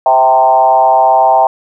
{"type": "tone with frequency modulation", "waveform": "sine", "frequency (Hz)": 784, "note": "G5", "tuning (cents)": 0, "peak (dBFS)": -5, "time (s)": [0.06, 1.47], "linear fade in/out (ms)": 2, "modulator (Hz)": 130, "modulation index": 1.2, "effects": []}